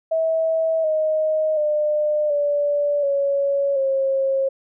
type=tone with pitch steps; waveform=sine; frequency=647 / 623.9 / 601.6 / 580.1 / 559.4 / 539.4 Hz; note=E5 / D#5 / D5 / D5 / C#5 / C#5; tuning=-32 / +5 / +42 / -21 / +16 / -47 cents; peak=-17 dBFS; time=0.11-4.49 s; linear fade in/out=10 ms; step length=730 ms; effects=none